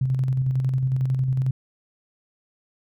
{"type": "tone with tremolo", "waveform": "sine", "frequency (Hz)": 130.81, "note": "C3", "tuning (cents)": 0, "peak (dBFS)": -18, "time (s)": [0.01, 1.51], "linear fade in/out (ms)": 5, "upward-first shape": "square", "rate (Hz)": 11, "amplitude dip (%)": 35, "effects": []}